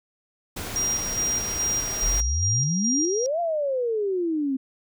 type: noise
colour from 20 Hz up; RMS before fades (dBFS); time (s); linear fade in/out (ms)
pink; -33; 0.56-2.21; 10
type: tone with tremolo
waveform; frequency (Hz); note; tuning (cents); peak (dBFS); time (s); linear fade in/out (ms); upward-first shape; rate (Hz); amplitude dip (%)
sine; 5700; F8; +34; -22; 0.76-3.26; 0; square; 2.4; 45
type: exponential two-way sweep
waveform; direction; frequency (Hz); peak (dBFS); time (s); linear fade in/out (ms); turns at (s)
sine; up then down; 37.95 to 701 to 259.5; -22; 2.02-4.57; 10; 3.4
effects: none